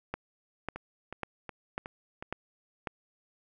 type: two click trains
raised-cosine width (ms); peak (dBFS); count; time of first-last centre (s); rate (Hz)
0.5; -18 / -24; 6 / 5; 0.14-2.872 / 0.76-2.225; 1.83 / 2.73
effects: none